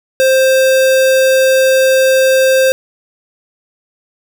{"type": "tone", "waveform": "square", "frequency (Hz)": 526, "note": "C5", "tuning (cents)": 9, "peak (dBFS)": -8, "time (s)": [0.2, 2.72], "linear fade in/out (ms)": 0, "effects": []}